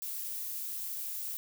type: noise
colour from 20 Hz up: violet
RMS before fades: -38 dBFS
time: 0.02-1.37 s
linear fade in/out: 0 ms
effects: none